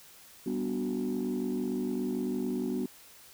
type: chord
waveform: sine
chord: G major seventh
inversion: none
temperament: equal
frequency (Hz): 196 / 246.9 / 293.7 / 370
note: G3 / B3 / D4 / F#4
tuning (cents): 0 / 0 / 0 / 0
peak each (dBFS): -35 / -31 / -36 / -34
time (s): 0.46-2.86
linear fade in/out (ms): 5
effects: tanh soft clip ceiling -24 dBFS + white hiss -54 dBFS RMS until 3.33 s